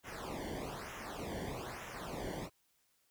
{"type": "noise with flanger", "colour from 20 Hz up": "brown", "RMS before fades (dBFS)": -43, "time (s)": [0.03, 2.5], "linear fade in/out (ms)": 50, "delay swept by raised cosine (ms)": [0.22, 0.79], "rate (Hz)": 1.1, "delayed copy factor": -0.95, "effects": ["white hiss -75 dBFS RMS until 3.1 s"]}